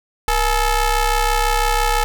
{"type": "ring-modulated tone", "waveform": "sawtooth", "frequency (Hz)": 440, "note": "A4", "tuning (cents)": 0, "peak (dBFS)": -8, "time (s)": [0.28, 2.04], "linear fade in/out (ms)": 0, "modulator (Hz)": 407, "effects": []}